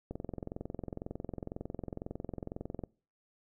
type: click train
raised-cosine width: 2 ms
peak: -25 dBFS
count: 61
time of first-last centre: 0.11-2.837 s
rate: 22 Hz
effects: noise-tail reverb RT60 0.4 s tail -24 dB re dry